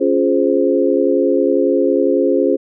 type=chord; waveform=sine; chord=Db major seventh; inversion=none; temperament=equal with one note detuned; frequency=277.2 / 349.2 / 419.2 / 523.3 Hz; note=Db4 / F4 / Ab4 / C5; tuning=0 / 0 / +16 / 0 cents; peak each=-17 dBFS; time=0-2.57 s; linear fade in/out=20 ms; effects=none